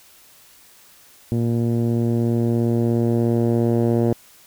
10% pulse tone with low-pass filter sweep, 117 Hz, A#2, 7 cents sharp, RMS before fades -19 dBFS, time 1.32-4.13 s, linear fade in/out 0 ms, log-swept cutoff 240 to 470 Hz, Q 0.84, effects white hiss -50 dBFS RMS until 4.46 s

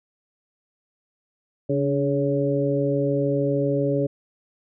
harmonic tone with a mistuned harmonic, 140 Hz, C#3, 18 cents sharp, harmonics 1 / 2 / 3 / 4, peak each -25 / -25 / -25 / -25 dBFS, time 1.69-4.07 s, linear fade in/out 10 ms, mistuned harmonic 2, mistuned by +43 cents, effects none

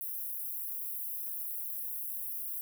white high-pass noise, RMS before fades -38 dBFS, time 0.01-2.61 s, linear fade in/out 0 ms, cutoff 11000 Hz, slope 48 dB/octave, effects none

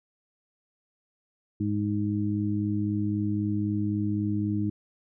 harmonic tone, 103.83 Hz, G#2, in tune, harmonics 1 / 2 / 3, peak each -29 / -29 / -29 dBFS, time 1.6-4.7 s, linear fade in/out 5 ms, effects none

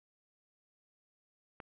click, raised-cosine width 0.5 ms, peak -30 dBFS, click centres 1.602 s, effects resampled to 8000 Hz

